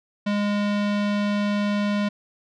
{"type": "tone with low-pass filter", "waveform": "square", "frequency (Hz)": 205.4, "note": "G#3", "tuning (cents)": -19, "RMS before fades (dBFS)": -23, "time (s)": [0.26, 2.09], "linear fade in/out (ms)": 10, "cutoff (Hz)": 3700, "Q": 1.1, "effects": []}